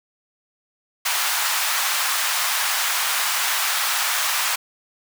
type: high-pass noise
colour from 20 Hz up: pink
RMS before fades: -22 dBFS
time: 1.05-4.56 s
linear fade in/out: 10 ms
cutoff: 910 Hz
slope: 24 dB/octave
effects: none